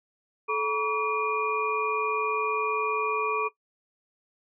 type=tone cluster; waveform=sine; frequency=434.7 / 960 / 1140 / 2425 Hz; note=A4 / B5 / C#6 / D#7; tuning=-21 / -49 / +48 / -45 cents; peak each=-29 / -33 / -27 / -31 dBFS; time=0.48-3.49 s; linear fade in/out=20 ms; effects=noise-tail reverb RT60 0.1 s tail -17 dB re dry